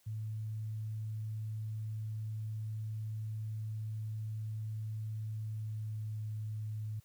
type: tone with pitch glide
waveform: sine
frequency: 108.8 to 107.74 Hz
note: A2 to A2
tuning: -19 to -36 cents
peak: -36 dBFS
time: 0.06-7 s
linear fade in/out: 10 ms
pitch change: -17 cents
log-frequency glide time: 5.37-6.25 s
effects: white hiss -69 dBFS RMS until 7.04 s + high-pass 60 Hz 12 dB/octave